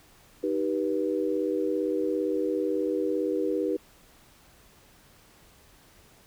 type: chord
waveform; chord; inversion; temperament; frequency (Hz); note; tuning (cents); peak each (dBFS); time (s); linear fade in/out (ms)
sine; Eb augmented; none; just; 311.1 / 388.9 / 486.1; Eb4 / G4 / B4; 0 / -14 / -28; -29; 0.43-3.77; 10
effects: pink hiss -57 dBFS RMS until 6.26 s